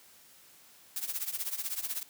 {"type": "noise with tremolo", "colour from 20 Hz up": "blue", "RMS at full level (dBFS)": -32, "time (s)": [0.96, 2.03], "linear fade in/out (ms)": 2, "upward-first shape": "triangle", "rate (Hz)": 16, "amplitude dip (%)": 90, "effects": ["white hiss -58 dBFS RMS until 2.09 s", "high-pass 80 Hz 12 dB/octave"]}